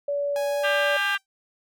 sine tone with pitch glide, 572 to 579 Hz, D5 to D5, -46 to -25 cents, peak -23 dBFS, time 0.08-0.97 s, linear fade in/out 5 ms, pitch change +21 cents, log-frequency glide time 0.47-0.66 s
sawtooth tone, 830 Hz, G#5, 1 cent flat, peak -28 dBFS, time 0.36-1.15 s, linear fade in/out 0 ms
harmonic tone, 397.1 Hz, G4, 22 cents sharp, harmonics 3 / 4 / 5 / 6 / 7 / 8 / 9 / 10, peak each -31 / -24 / -34 / -38 / -30 / -34 / -40 / -43 dBFS, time 0.63-1.18 s, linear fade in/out 20 ms
5% pulse tone with exponential decay, 778 Hz, G5, 13 cents flat, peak -32 dBFS, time 1.15-1.26 s, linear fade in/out 1 ms, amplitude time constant 22 ms
effects none

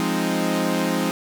sawtooth chord, F minor seventh, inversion none, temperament equal, 174.61 / 207.7 / 261.6 / 311.1 Hz, F3 / Ab3 / C4 / Eb4, 0 / 0 / 0 / 0 cents, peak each -22 dBFS, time 0-1.11 s, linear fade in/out 0 ms, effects none

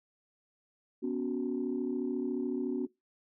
sine chord, B suspended second, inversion none, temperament equal with one note detuned, 246.9 / 280.9 / 370 Hz, B3 / C#4 / F#4, 0 / +23 / 0 cents, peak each -34 dBFS, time 1.02-2.87 s, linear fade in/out 20 ms, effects noise-tail reverb RT60 0.2 s tail -21 dB re dry + tanh soft clip ceiling -23 dBFS

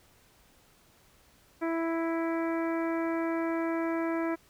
harmonic tone, 330 Hz, E4, 2 cents sharp, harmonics 1 / 2 / 3 / 4 / 5 / 6 / 7, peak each -29 / -35 / -39 / -41 / -43 / -45 / -46 dBFS, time 1.61-4.36 s, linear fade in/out 20 ms, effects pink hiss -62 dBFS RMS until 4.49 s

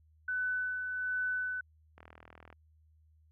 sine tone with tremolo, 1500 Hz, F#6, 23 cents sharp, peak -30 dBFS, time 0.28-1.61 s, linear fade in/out 5 ms, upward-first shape sine, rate 1.3 Hz, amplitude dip 40%
click train, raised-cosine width 0.5 ms, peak -37 dBFS, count 23, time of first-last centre 1.98-2.527 s, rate 40.2 Hz
effects added 78 Hz sine -62 dBFS peak until 3.31 s

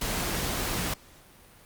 pink noise, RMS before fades -30 dBFS, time 0.01-0.94 s, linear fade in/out 5 ms, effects pink hiss -54 dBFS RMS until 1.65 s + Opus 48 kbps

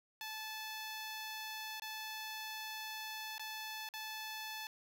10% pulse tone with dropouts, 870 Hz, A5, 20 cents flat, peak -34 dBFS, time 0.21-4.67 s, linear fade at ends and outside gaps 1 ms, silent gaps 1.798-1.82 / 3.381-3.395 / 3.889-3.938 s, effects none

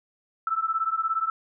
sine beating tone pair, 1313 / 1330 Hz, E6 / E6, -7 / +15 cents, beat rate 17 Hz, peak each -26 / -27 dBFS, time 0.47-1.3 s, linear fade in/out 2 ms, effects none

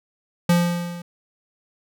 square tone with level ramp, 173.6 Hz, F3, 10 cents flat, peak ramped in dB -13 to -34 dBFS, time 0.49-1.02 s, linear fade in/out 5 ms, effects none

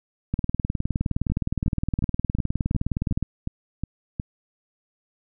two click trains, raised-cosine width 5 ms, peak -14 / -11 dBFS, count 9 / 57, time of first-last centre 1.3-4.199 / 0.34-3.227 s, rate 2.76 / 19.4 Hz, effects none

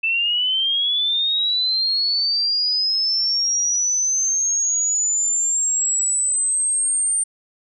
sine linear sweep, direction up, 2637 to 8870 Hz, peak -17 dBFS, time 0.03-7.24 s, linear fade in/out 10 ms, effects none

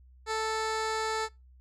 15% pulse tone with low-pass filter, 440 Hz, A4, in tune, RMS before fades -31 dBFS, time 0.26-1.29 s, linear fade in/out 50 ms, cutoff 6800 Hz, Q 1.1, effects noise-tail reverb RT60 0.2 s tail -21 dB re dry + added 63 Hz sine -53 dBFS peak until 1.6 s

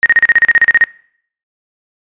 sine tone bursts, 1864.7 Hz, A#6, in tune, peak -4 dBFS, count 13, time 0.03-0.839 s, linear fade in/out 0 ms, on 29 ms, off 36 ms, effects noise-tail reverb RT60 0.6 s tail -23 dB re dry + resampled to 8000 Hz

